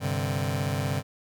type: chord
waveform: sawtooth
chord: G suspended fourth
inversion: none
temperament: just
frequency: 98 / 130.67 / 147 Hz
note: G2 / C3 / D3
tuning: 0 / -2 / +2 cents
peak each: -26 dBFS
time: 0-1.03 s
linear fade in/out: 50 ms
effects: none